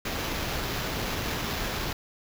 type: noise with sample-and-hold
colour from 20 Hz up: pink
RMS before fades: -31 dBFS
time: 0.05-1.93 s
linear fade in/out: 5 ms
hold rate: 8820 Hz
effects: none